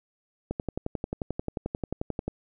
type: click train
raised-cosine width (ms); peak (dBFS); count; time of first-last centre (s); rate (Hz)
2; -16; 21; 0.51-2.28; 11.3
effects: none